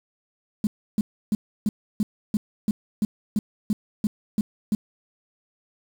triangle tone bursts, 210.2 Hz, G#3, 21 cents sharp, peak -14 dBFS, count 13, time 0.64-4.75 s, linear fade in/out 2 ms, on 30 ms, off 310 ms, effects tanh soft clip ceiling -16 dBFS + 7-bit

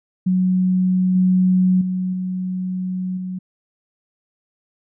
sine tone with level steps, 184.4 Hz, F#3, 6 cents flat, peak -14 / -12 / -19 / -21 / -24 dBFS, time 0.26-3.39 s, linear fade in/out 10 ms, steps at 1.15 / 1.81 / 2.13 / 3.17 s, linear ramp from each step 5 ms, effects none

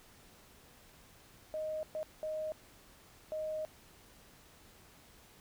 sine tone bursts at uneven times, 622.3 Hz, D#5, in tune, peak -35 dBFS, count 4, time 1.54-1.83 / 1.95-2.03 / 2.23-2.52 / 3.32-3.65 s, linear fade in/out 0 ms, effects pink hiss -60 dBFS RMS until 5.4 s

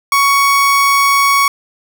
30% pulse tone, 1116 Hz, C#6, 11 cents sharp, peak -6 dBFS, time 0.12-1.48 s, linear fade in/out 2 ms, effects none

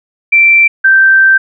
sine tone pair in turn, 2346 / 1562.3 Hz, D7 / G6, -2 / -6 cents, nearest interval perfect fifth, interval 704 cents, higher first, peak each -3 dBFS, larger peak neither, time 0.32-0.68 / 0.84-1.38 s, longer second, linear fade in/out 10 ms, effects none

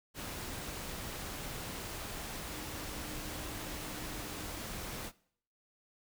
sine tone in noise, 303.3 Hz, D#4, 44 cents flat, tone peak -50 dBFS, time 2.46-4.66 s, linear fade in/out 50 ms, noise pink, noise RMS -42 dBFS, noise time 0.14-5.12 s, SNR -11 dB, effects noise-tail reverb RT60 0.6 s tail -21 dB re dry

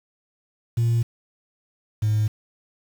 sine tone pair in turn, 116.54 / 107.22 Hz, A#2 / A2, 0 / -44 cents, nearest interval minor second, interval 144 cents, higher first, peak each -15 / -16 dBFS, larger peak first, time 0.77-1.03 / 2.02-2.28 s, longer neither, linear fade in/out 10 ms, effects tanh soft clip ceiling -16 dBFS + 7-bit

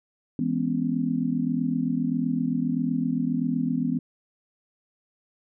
sine chord, C# minor seventh, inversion first, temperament just, 166.31 / 207.9 / 249.5 / 277.2 Hz, E3 / G#3 / B3 / C#4, +16 / +2 / +18 / 0 cents, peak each -29 / -31 / -25 / -31 dBFS, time 0.39-3.99 s, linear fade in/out 2 ms, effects none

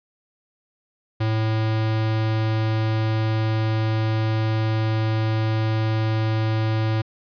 square tone, 110.1 Hz, A2, 2 cents sharp, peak -20 dBFS, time 1.2-7.02 s, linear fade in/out 10 ms, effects resampled to 11025 Hz

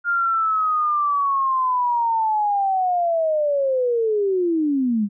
sine linear sweep, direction down, 1413 to 196 Hz, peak -17 dBFS, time 0.04-5.09 s, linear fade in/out 50 ms, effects none

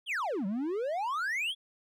triangle exponential two-way sweep, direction down then up, 3464 to 183.7 to 3464 Hz, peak -28 dBFS, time 0.06-1.55 s, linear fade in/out 50 ms, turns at 0.46 s, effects none

